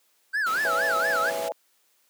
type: tone with vibrato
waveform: triangle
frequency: 1500 Hz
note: F#6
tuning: 23 cents sharp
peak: -21 dBFS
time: 0.33-1.31 s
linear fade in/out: 20 ms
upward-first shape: sine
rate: 4.3 Hz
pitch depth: 270 cents each way
type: noise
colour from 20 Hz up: pink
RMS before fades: -35 dBFS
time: 0.46-1.49 s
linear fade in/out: 10 ms
type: chord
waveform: sine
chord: C# minor seventh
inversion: third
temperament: equal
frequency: 493.9 / 554.4 / 659.3 / 830.6 Hz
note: B4 / C#5 / E5 / G#5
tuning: 0 / 0 / 0 / 0 cents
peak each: -33 / -33 / -30 / -34 dBFS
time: 0.65-1.52 s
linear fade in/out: 0 ms
effects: white hiss -66 dBFS RMS until 2.09 s + high-pass 300 Hz 12 dB/octave